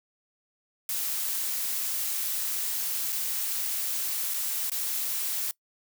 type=noise with dropouts; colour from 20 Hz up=blue; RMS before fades=-30 dBFS; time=0.89-5.51 s; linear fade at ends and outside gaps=1 ms; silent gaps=3.122-3.126 / 4.338-4.342 / 4.698-4.717 s; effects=noise-tail reverb RT60 0.1 s tail -22 dB re dry